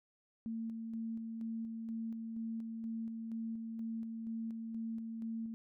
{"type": "tone with tremolo", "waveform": "sine", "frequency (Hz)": 226, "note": "A3", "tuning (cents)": 47, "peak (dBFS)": -37, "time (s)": [0.46, 5.54], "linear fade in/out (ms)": 0, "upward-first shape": "square", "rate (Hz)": 2.1, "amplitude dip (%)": 30, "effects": []}